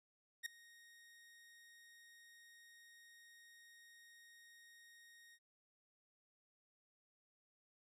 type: tone with ADSR envelope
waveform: sawtooth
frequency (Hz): 1864.7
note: A#6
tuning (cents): 0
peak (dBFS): -35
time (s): 0.43-5.39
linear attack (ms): 30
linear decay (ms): 4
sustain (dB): -23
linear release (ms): 54
effects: resampled to 32000 Hz